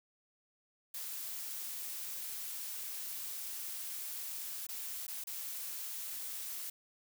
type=noise with dropouts; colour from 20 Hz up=blue; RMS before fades=-42 dBFS; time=0.94-6.7 s; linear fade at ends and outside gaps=5 ms; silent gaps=4.668-4.688 / 5.068-5.08 / 5.24-5.27 s; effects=none